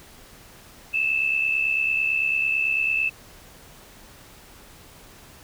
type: tone pair together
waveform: sine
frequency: 2615 / 2684 Hz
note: E7 / E7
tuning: -15 / +31 cents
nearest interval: unison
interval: 46 cents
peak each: -21 / -27 dBFS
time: 0.93-3.1 s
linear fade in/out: 20 ms
effects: pink hiss -48 dBFS RMS until 5.43 s